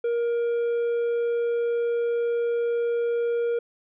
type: tone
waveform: triangle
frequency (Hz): 471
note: A#4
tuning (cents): +18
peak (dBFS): -20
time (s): 0.04-3.59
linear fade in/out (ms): 5
effects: resampled to 8000 Hz

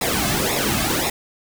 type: noise with flanger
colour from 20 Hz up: pink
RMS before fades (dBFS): -21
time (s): 0.01-1.1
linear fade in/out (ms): 5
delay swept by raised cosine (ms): 0.65 to 2.15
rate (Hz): 1.9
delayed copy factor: -0.75
effects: none

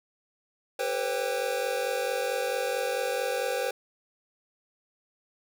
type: tone cluster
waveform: square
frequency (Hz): 392.9 / 448.5 / 497.5 / 542 / 791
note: G4 / A4 / B4 / C#5 / G5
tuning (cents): +4 / +33 / +13 / -39 / +15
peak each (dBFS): -40 / -40 / -31 / -33 / -36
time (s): 0.79-3.71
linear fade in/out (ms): 5
effects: none

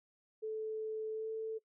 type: tone with pitch glide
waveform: sine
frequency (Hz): 436.5 to 442.3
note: A4 to A4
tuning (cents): -14 to +9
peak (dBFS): -36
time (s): 0.42-1.59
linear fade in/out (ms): 20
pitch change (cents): +23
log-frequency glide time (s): 1.12-1.3
effects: noise-tail reverb RT60 0.1 s tail -21 dB re dry

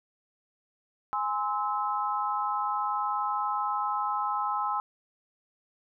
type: chord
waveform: sine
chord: Ab augmented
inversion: none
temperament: just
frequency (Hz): 830.6 / 1038.3 / 1297.8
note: Ab5 / C6 / E6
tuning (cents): 0 / -14 / -27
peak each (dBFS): -31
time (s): 1.13-4.8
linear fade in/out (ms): 0
effects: none

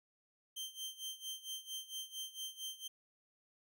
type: tone with tremolo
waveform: sawtooth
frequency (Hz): 3136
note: G7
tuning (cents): 0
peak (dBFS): -37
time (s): 0.56-2.88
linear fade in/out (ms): 10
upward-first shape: sine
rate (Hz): 4.4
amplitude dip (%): 85
effects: none

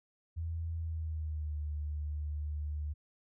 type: tone with pitch glide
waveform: sine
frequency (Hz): 82.41 to 74.7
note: E2 to D2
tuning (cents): 0 to +30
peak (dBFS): -34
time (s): 0.36-2.94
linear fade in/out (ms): 20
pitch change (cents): -170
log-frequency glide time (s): 0.77-1.59
effects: none

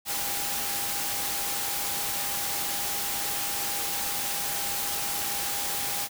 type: tone in noise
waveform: sine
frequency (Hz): 806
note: G5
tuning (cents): +48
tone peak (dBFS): -39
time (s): 0.05-6.09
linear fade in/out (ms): 50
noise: white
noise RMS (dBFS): -30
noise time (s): 0.05-6.09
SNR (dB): -12
effects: none

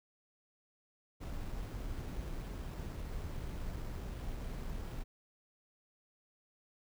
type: noise with sample-and-hold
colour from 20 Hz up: brown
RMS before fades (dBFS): -41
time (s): 1.2-5.04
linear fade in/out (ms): 20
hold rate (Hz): 6300
effects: none

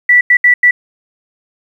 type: tone bursts at uneven times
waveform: sine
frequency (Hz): 1962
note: B6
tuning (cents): -12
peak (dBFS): -4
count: 4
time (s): 0.09-0.21 / 0.3-0.37 / 0.44-0.54 / 0.63-0.71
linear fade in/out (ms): 5
effects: 7-bit

